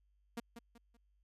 sawtooth tone with echo, 234 Hz, A#3, 7 cents sharp, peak -35 dBFS, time 0.37-0.4 s, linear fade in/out 5 ms, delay 190 ms, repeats 3, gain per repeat -9 dB, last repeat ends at 0.97 s, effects added 50 Hz sine -70 dBFS peak until 1.23 s + resampled to 32000 Hz

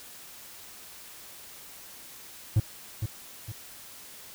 triangle tone with echo, 107.3 Hz, A2, 43 cents flat, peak -16 dBFS, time 2.56-2.6 s, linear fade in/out 5 ms, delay 460 ms, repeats 2, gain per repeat -8 dB, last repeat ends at 3.52 s, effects white hiss -47 dBFS RMS until 4.34 s

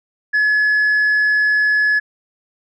sine tone, 1703 Hz, G#6, 43 cents sharp, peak -10 dBFS, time 0.33-2 s, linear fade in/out 20 ms, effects tanh soft clip ceiling -11 dBFS

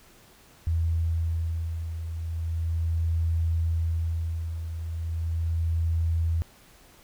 sine beating tone pair, 82.41 / 82.78 Hz, E2 / E2, 0 / +8 cents, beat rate 0.37 Hz, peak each -25 / -32 dBFS, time 0.67-6.42 s, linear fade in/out 0 ms, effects pink hiss -55 dBFS RMS until 7.03 s

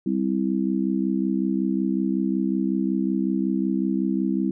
harmonic tone, 65.41 Hz, C2, in tune, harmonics 3 / 4 / 5, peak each -24 / -25 / -26 dBFS, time 0.06-4.51 s, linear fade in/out 5 ms, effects none

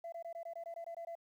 sine tone bursts, 674 Hz, E5, 38 cents sharp, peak -40 dBFS, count 11, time 0.04-1.153 s, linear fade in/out 5 ms, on 83 ms, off 20 ms, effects tanh soft clip ceiling -39 dBFS + 12-bit

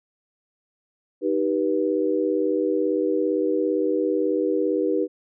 sine chord, Eb augmented, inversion none, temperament just, 311.1 / 388.9 / 486.1 Hz, Eb4 / G4 / B4, 0 / -14 / -28 cents, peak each -24 dBFS, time 1.21-5.08 s, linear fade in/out 50 ms, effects none

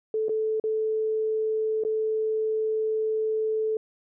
sine tone with dropouts, 436.9 Hz, A4, 12 cents flat, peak -23 dBFS, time 0.14-3.77 s, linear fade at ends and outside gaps 2 ms, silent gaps 0.284-0.293 / 0.599-0.639 / 1.837-1.849 s, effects none

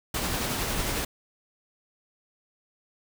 pink noise with tremolo, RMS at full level -28 dBFS, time 0.14-1.05 s, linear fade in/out 5 ms, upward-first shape sine, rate 11 Hz, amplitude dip 25%, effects none

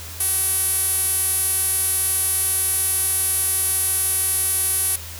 sawtooth tone with band-pass filter, 380 Hz, F#4, 46 cents sharp, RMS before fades -21 dBFS, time 0.2-4.96 s, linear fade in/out 5 ms, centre 11000 Hz, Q 8.1, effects added 83 Hz sine -36 dBFS peak until 5.19 s + white hiss -36 dBFS RMS until 5.19 s

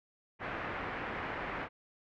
white low-pass noise, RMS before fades -39 dBFS, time 0.39-1.69 s, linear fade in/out 50 ms, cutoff 2000 Hz, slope 24 dB/octave, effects none

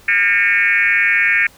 sine tone with frequency modulation, 2017 Hz, B6, 36 cents sharp, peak -11 dBFS, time 0.08-1.47 s, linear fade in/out 5 ms, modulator 202 Hz, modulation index 2.1, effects pink hiss -46 dBFS RMS until 1.57 s

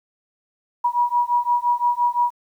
sine beating tone pair, 962 / 967.8 Hz, B5 / B5, -46 / -35 cents, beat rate 5.8 Hz, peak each -20 dBFS, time 0.84-2.31 s, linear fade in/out 10 ms, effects 9-bit

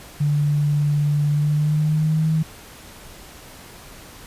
sine tone with pitch glide, 146.8 to 158.25 Hz, D3 to D#3, 0 to +30 cents, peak -16 dBFS, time 0.2-2.43 s, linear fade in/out 10 ms, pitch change +130 cents, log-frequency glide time 1.32-2.27 s, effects pink hiss -42 dBFS RMS until 4.26 s + resampled to 32000 Hz

